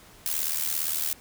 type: noise with amplitude modulation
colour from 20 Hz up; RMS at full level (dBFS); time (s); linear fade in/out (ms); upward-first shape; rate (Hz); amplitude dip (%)
blue; -25; 0.26-1.13; 2; sine; 77.6; 75
effects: pink hiss -52 dBFS RMS until 1.2 s